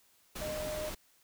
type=tone in noise; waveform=sine; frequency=613 Hz; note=D#5; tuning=26 cents flat; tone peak=-36 dBFS; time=0.41-0.9 s; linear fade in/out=10 ms; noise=pink; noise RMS=-41 dBFS; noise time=0.35-0.95 s; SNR=+2 dB; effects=white hiss -67 dBFS RMS until 1.23 s